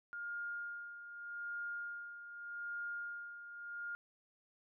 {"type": "tone with tremolo", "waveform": "sine", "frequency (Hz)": 1414, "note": "F6", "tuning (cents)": 21, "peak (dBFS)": -39, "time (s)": [0.13, 3.95], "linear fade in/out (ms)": 0, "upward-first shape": "sine", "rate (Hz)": 0.83, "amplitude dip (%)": 65, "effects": []}